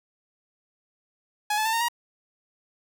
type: tone with pitch steps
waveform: sawtooth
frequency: 839 / 865.1 / 892 / 919.7 / 948.3 Hz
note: G#5 / A5 / A5 / A#5 / A#5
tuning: +17 / -30 / +23 / -24 / +29 cents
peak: -19 dBFS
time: 1.5-1.885 s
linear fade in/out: 5 ms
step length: 77 ms
effects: none